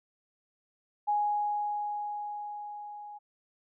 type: tone with level ramp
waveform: sine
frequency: 830.6 Hz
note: G#5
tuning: in tune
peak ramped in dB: -24 to -42 dBFS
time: 1.07-3.19 s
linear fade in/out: 20 ms
effects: none